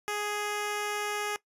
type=tone; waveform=10% pulse; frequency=415.9 Hz; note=G#4; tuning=2 cents sharp; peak=-22 dBFS; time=0.08-1.36 s; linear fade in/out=0 ms; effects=noise-tail reverb RT60 0.1 s tail -19 dB re dry + resampled to 32000 Hz